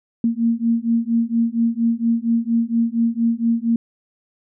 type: beating tone pair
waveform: sine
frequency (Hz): 229.1 / 233.4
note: A#3 / A#3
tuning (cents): -30 / +2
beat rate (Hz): 4.3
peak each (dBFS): -19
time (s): 0.24-3.76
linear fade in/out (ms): 2
effects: none